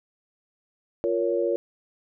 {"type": "chord", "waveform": "sine", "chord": "Bb minor", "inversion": "second", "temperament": "just", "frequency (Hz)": [349.6, 466.2, 559.4], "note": ["F4", "Bb4", "Db5"], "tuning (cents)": [2, 0, 16], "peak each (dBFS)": -26, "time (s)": [1.04, 1.56], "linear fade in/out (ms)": 0, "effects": []}